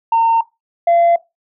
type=tone pair in turn; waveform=sine; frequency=913 / 684 Hz; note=A#5 / F5; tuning=-36 / -36 cents; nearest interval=perfect fourth; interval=500 cents; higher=first; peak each=-8 / -7 dBFS; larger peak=second; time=0.12-0.41 / 0.87-1.16 s; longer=neither; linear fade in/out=5 ms; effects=noise-tail reverb RT60 0.2 s tail -19 dB re dry + tanh soft clip ceiling -7 dBFS